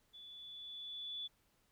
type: tone with level ramp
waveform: sine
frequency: 3454 Hz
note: A7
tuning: 33 cents flat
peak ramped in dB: -52 to -40 dBFS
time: 0.13-1.28 s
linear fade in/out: 20 ms
effects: pink hiss -75 dBFS RMS until 1.71 s